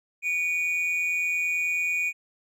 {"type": "tone pair together", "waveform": "triangle", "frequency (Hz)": [2281, 2450], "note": ["C#7", "D#7"], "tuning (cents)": [49, -27], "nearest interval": "minor second", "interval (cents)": 124, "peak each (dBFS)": [-29, -23], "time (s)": [0.22, 2.13], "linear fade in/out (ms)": 50, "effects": []}